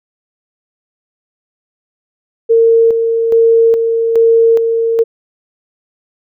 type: tone with tremolo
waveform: sine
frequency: 457.1 Hz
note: A#4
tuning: 34 cents flat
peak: -5 dBFS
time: 2.49-5.04 s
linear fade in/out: 20 ms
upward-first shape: square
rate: 1.2 Hz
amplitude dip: 45%
effects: none